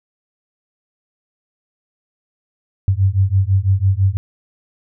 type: beating tone pair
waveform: sine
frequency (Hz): 93.7 / 99.7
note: F#2 / G2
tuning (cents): +22 / +30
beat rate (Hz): 6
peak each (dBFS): -15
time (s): 2.88-4.17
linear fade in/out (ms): 0
effects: none